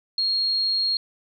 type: tone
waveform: sine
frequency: 4266 Hz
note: C8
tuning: 33 cents sharp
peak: -20 dBFS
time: 0.18-0.97 s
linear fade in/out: 2 ms
effects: none